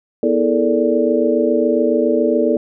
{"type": "tone cluster", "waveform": "sine", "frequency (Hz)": [245.2, 323.9, 427.3, 454.5, 582], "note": ["B3", "E4", "G#4", "A#4", "D5"], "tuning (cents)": [-12, -30, 49, -44, -16], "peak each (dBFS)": -19, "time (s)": [0.23, 2.57], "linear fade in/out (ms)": 2, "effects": []}